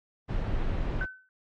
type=noise; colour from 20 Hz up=brown; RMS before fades=-29 dBFS; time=0.28-1.06 s; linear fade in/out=20 ms
type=tone with exponential decay; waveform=sine; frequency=1518 Hz; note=F#6; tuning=44 cents sharp; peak=-27 dBFS; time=1.01-1.29 s; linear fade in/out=1 ms; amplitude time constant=59 ms
effects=low-pass 3000 Hz 12 dB/octave + AAC 48 kbps